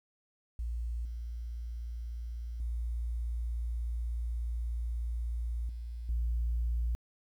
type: tone with level steps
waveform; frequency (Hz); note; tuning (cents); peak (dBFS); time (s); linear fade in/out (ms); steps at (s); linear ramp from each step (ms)
sine; 58.27; A#1; 0; -32 / -36 / -31 / -37 / -27; 0.59-6.95; 0; 1.05 / 2.6 / 5.69 / 6.09; 2
effects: tanh soft clip ceiling -25 dBFS + 11-bit